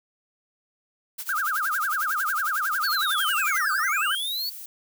blue noise with tremolo, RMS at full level -32 dBFS, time 1.18-3.59 s, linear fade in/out 10 ms, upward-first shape sine, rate 11 Hz, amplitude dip 85%
sine tone with vibrato, 1400 Hz, F6, 4 cents sharp, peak -23 dBFS, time 1.29-4.15 s, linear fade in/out 2 ms, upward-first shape sine, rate 11 Hz, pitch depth 260 cents each way
square linear two-way sweep, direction down then up, 4547 to 1480 to 4547 Hz, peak -27 dBFS, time 2.83-4.5 s, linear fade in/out 10 ms, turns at 3.73 s
violet noise, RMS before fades -39 dBFS, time 3.18-4.66 s, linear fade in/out 5 ms
effects none

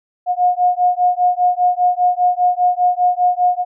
sine beating tone pair, 717 / 722 Hz, F5 / F#5, +45 / -43 cents, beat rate 5 Hz, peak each -15 / -15 dBFS, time 0.26-3.65 s, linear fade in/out 50 ms, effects none

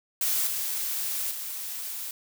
blue noise with level steps, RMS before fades -26 / -30 / -35 dBFS, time 0.21-2.11 s, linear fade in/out 2 ms, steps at 0.47 / 1.31 s, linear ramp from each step 2 ms, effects none

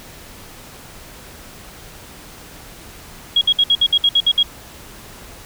sine tone bursts, 3300 Hz, G#7, 12 cents flat, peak -10 dBFS, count 10, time 3.36-4.43 s, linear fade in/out 5 ms, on 53 ms, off 60 ms, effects pink hiss -39 dBFS RMS until 5.45 s

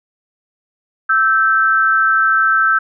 sine tone pair together, 1322 / 1555.4 Hz, E6 / G6, +5 / -14 cents, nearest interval minor third, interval 281 cents, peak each -13 dBFS, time 1.09-2.79 s, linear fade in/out 10 ms, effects none

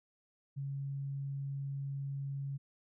sine tone, 138.59 Hz, C#3, in tune, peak -36 dBFS, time 0.56-2.58 s, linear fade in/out 20 ms, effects none

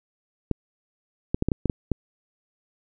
clicks, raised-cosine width 3 ms, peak -9 dBFS, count 8, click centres 0.513 / 1.345 / 1.424 / 1.486 / 1.518 / 1.657 / 1.698 / 1.917 s, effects none

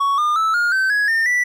triangle tone with pitch steps, 1116 / 1210 / 1311.9 / 1422.4 / 1542.2 / 1672.1 / 1812.9 / 1965.6 Hz, C#6 / D#6 / E6 / F6 / G6 / G#6 / A#6 / B6, +11 / -49 / -9 / +31 / -29 / +11 / -49 / -9 cents, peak -13 dBFS, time 0-1.44 s, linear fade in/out 10 ms, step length 180 ms, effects none

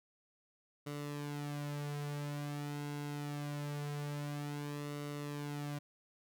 sawtooth tone with flanger, 145.7 Hz, D3, 13 cents flat, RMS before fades -41 dBFS, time 0.86-5.79 s, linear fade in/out 10 ms, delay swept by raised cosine 1.2 to 5.2 ms, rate 0.24 Hz, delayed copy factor -0.6, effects none

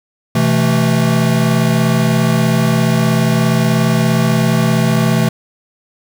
square chord, A minor, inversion first, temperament equal with one note detuned, 127.9 / 164.81 / 220 Hz, C3 / E3 / A3, -39 / 0 / 0 cents, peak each -16 dBFS, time 0.35-5.29 s, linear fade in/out 5 ms, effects 7-bit

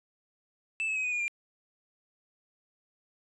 triangle tone with pitch steps, 2637 / 2586 / 2535 / 2486 / 2438 / 2390 Hz, E7 / E7 / D#7 / D#7 / D#7 / D7, 0 / -34 / +32 / -2 / -36 / +30 cents, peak -27 dBFS, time 0.8-1.28 s, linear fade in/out 0 ms, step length 80 ms, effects resampled to 22050 Hz

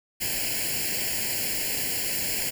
white noise with comb filter, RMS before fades -28 dBFS, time 0.2-2.51 s, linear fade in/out 20 ms, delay 0.41 ms, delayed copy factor +1, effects none

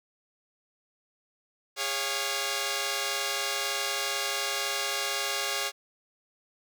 5% pulse chord, Db major, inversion second, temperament equal with one note detuned, 407.9 / 554.4 / 698.5 Hz, Ab4 / Db5 / F5, -31 / 0 / 0 cents, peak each -22 / -20 / -23 dBFS, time 1.76-5.72 s, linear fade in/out 50 ms, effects none

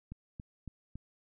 click train, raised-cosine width 5 ms, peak -30 dBFS, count 4, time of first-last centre 0.12-0.956 s, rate 3.59 Hz, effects none

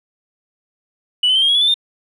sine tone with pitch steps, 2958 / 3045 / 3134 / 3226 / 3320 / 3418 / 3518 / 3621 Hz, F#7 / F#7 / G7 / G7 / G#7 / G#7 / A7 / A7, -1 / +49 / -1 / +49 / -1 / +49 / -1 / +49 cents, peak -10 dBFS, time 1.23-1.742 s, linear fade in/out 5 ms, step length 64 ms, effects tanh soft clip ceiling -8 dBFS

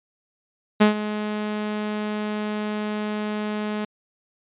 sawtooth tone with ADSR envelope, 211.2 Hz, G#3, 29 cents sharp, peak -7 dBFS, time 0.8-3.85 s, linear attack 16 ms, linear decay 120 ms, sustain -14 dB, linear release 7 ms, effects resampled to 8000 Hz

